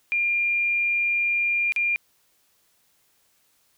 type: tone with dropouts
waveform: sine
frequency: 2400 Hz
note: D7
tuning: 37 cents sharp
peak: -20 dBFS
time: 0.12-1.96 s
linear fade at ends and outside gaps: 0 ms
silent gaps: 1.722-1.762 s
effects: white hiss -65 dBFS RMS until 3.77 s